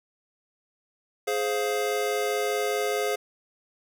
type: chord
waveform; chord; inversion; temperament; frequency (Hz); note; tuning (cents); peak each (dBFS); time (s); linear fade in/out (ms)
square; F minor; first; just; 419.1 / 523.8 / 698.5; Ab4 / C5 / F5; +16 / +2 / 0; -28 / -31 / -32; 1.27-3.16; 10
effects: none